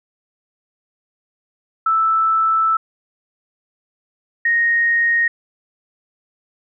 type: tone pair in turn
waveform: sine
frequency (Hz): 1318.5 / 1864.6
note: E6 / A#6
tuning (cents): 0 / 0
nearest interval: tritone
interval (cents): 600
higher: second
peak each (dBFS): -13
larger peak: neither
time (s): 1.86-2.77 / 4.45-5.28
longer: first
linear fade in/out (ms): 5
effects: none